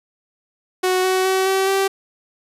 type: tone with pitch steps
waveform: sawtooth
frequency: 369.5 / 374.2 / 379 / 383.9 / 388.8 Hz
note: F#4 / F#4 / F#4 / G4 / G4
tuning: -2 / +20 / +42 / -36 / -14 cents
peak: -12 dBFS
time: 0.83-1.88 s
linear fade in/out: 10 ms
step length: 210 ms
effects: resampled to 32000 Hz